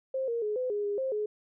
sine tone with pitch steps, 528 / 467.2 / 422.1 / 507 / 413.3 / 408.3 / 528 / 422.2 Hz, C5 / A#4 / G#4 / B4 / G#4 / G#4 / C5 / G#4, +16 / +4 / +28 / +45 / -8 / -29 / +16 / +29 cents, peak -28 dBFS, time 0.14-1.26 s, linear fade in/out 5 ms, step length 140 ms, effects none

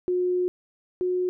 sine tone pair in turn, 361.1 / 363.4 Hz, F#4 / F#4, -42 / -31 cents, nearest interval unison, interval 11 cents, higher second, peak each -21 / -22 dBFS, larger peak first, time 0.08-0.48 / 1.01-1.29 s, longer first, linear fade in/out 0 ms, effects none

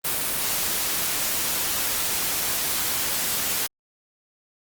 white noise, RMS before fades -25 dBFS, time 0.04-3.67 s, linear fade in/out 10 ms, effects Opus 32 kbps

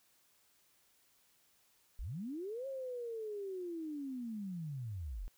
sine linear two-way sweep, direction up then down, 32.7 to 547 to 32.7 Hz, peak -39 dBFS, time 1.99-5.28 s, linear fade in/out 0 ms, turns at 2.67 s, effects white hiss -71 dBFS RMS until 5.37 s

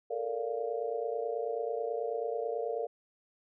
sine chord, Bb major seventh, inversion third, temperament just, 437 / 466.2 / 582.7 / 699.2 Hz, A4 / Bb4 / D5 / F5, -12 / 0 / -14 / +2 cents, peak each -38 / -34 / -39 / -39 dBFS, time 0.1-2.87 s, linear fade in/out 10 ms, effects none

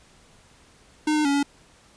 square tone with pitch steps, 305.2 / 303.3 / 281.3 / 283.6 Hz, D#4 / D#4 / C#4 / C#4, -33 / -44 / +26 / +40 cents, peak -20 dBFS, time 1.07-1.43 s, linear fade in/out 5 ms, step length 90 ms, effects pink hiss -55 dBFS RMS until 1.96 s + resampled to 22050 Hz

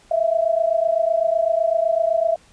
sine tone pair together, 646 / 673.9 Hz, E5 / E5, -35 / +38 cents, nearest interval minor second, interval 73 cents, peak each -19 dBFS, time 0.11-2.36 s, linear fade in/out 5 ms, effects pink hiss -53 dBFS RMS until 2.52 s + resampled to 22050 Hz

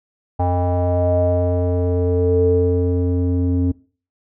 square tone with low-pass filter sweep, 89.1 Hz, F2, 35 cents sharp, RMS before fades -17 dBFS, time 0.39-3.72 s, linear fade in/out 10 ms, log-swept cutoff 770 to 320 Hz, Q 9.1, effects noise-tail reverb RT60 0.4 s tail -22 dB re dry

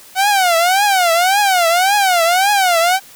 sawtooth tone with vibrato, 740 Hz, F#5, in tune, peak -7 dBFS, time 0.15-3 s, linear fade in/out 50 ms, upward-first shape triangle, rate 1.8 Hz, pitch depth 220 cents each way, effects white hiss -41 dBFS RMS until 3.15 s

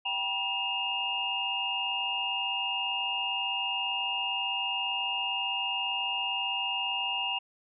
sine tone cluster, 780 / 964 / 2614 / 2821 Hz, G5 / B5 / E7 / F7, -9 / -42 / -15 / +17 cents, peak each -37 / -37 / -38 / -30 dBFS, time 0.05-7.39 s, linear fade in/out 10 ms, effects none

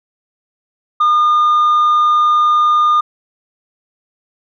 sine tone, 1215 Hz, D#6, 42 cents flat, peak -6 dBFS, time 1-3.01 s, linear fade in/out 10 ms, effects tanh soft clip ceiling -8 dBFS

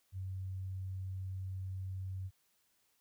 sine tone, 94.4 Hz, F#2, 35 cents sharp, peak -38 dBFS, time 0.12-2.31 s, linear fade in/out 50 ms, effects white hiss -75 dBFS RMS until 3 s

